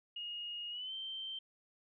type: tone with pitch glide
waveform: sine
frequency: 2865 to 3124 Hz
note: F7 to G7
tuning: +44 to -7 cents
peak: -40 dBFS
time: 0.16-1.39 s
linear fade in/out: 5 ms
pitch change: +149 cents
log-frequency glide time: 0.7-0.94 s
effects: none